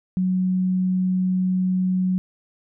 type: tone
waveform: sine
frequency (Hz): 184.8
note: F#3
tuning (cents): -2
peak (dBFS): -18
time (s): 0.17-2.18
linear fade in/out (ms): 0
effects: none